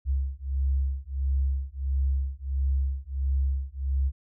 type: beating tone pair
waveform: sine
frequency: 66.9 / 68.4 Hz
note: C2 / C#2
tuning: +39 / -23 cents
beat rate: 1.5 Hz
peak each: -27 dBFS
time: 0.05-4.12 s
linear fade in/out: 50 ms
effects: none